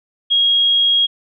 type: tone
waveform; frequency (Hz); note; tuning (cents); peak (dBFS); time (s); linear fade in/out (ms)
sine; 3281; G#7; -22; -11; 0.3-1.07; 20
effects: none